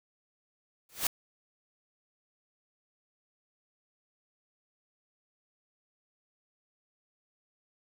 white noise with exponential growth, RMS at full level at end -24 dBFS, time 0.89-1.07 s, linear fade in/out 2 ms, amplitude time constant 37 ms, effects none

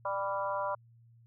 harmonic tone with a mistuned harmonic, 197.6 Hz, G3, 14 cents sharp, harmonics 3 / 4 / 5 / 6 / 7, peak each -35 / -42 / -34 / -40 / -42 dBFS, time 0.05-0.75 s, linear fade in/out 5 ms, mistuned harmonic 6, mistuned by -26 cents, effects added 116 Hz sine -57 dBFS peak until 1.26 s

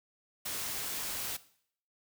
white noise, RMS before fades -37 dBFS, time 0.45-1.37 s, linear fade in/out 10 ms, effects noise-tail reverb RT60 0.6 s tail -17 dB re dry

